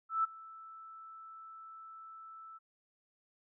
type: tone with ADSR envelope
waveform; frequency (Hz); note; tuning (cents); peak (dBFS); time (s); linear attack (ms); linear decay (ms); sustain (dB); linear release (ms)
sine; 1318.5; E6; 0; -26; 0.09-2.59; 150; 15; -22; 24
effects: none